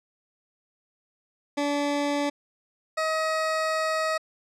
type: tone pair in turn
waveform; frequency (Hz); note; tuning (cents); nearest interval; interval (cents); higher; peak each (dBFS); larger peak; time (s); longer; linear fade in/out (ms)
20% pulse; 288.2 / 634; D4 / D#5; -33 / +32; octave + major second; 1365; second; -19 / -19; neither; 1.57-2.3 / 2.97-4.18; second; 10
effects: low-pass 7000 Hz 12 dB/octave